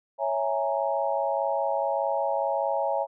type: chord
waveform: sine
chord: A# half-diminished seventh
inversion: first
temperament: equal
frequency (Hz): 554.4 / 659.3 / 830.6 / 932.3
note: C#5 / E5 / G#5 / A#5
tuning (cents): 0 / 0 / 0 / 0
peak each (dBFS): -28 / -29 / -29 / -32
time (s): 0.18-3.07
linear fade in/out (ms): 50
effects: none